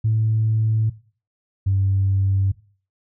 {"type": "tone pair in turn", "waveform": "sine", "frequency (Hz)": [110, 97.13], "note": ["A2", "G2"], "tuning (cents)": [0, -15], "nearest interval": "major second", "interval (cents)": 215, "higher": "first", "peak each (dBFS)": -15, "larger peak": "neither", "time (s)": [[0.04, 0.9], [1.66, 2.52]], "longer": "neither", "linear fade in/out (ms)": 10, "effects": ["noise-tail reverb RT60 0.4 s tail -18 dB re dry", "tanh soft clip ceiling -11 dBFS"]}